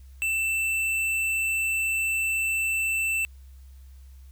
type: tone with tanh clipping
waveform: sine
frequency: 2666 Hz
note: E7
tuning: 19 cents sharp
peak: -25 dBFS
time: 0.22-3.25 s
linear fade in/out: 0 ms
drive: 14 dB
effects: added 66 Hz sine -44 dBFS peak until 4.31 s + white hiss -64 dBFS RMS until 4.31 s